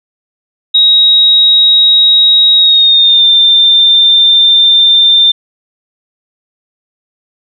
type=tone with pitch glide; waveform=sine; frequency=3800 to 3587 Hz; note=A#7 to A7; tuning=+33 to +33 cents; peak=-3 dBFS; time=0.74-5.32 s; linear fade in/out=10 ms; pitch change=-100 cents; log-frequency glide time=2.55-3.27 s; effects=none